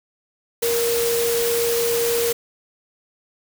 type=tone in noise; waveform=sine; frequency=468.7 Hz; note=A#4; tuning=9 cents sharp; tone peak=-19 dBFS; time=0.62-2.33 s; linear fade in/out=10 ms; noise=white; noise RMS=-25 dBFS; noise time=0.62-2.33 s; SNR=+3 dB; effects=none